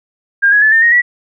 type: tone with pitch steps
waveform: sine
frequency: 1609 / 1670.6 / 1734.5 / 1800.8 / 1869.7 / 1941.3 Hz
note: G6 / G#6 / A6 / A6 / A#6 / B6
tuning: +45 / +10 / -25 / +40 / +5 / -30 cents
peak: -6 dBFS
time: 0.42-1.02 s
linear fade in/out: 20 ms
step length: 100 ms
effects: none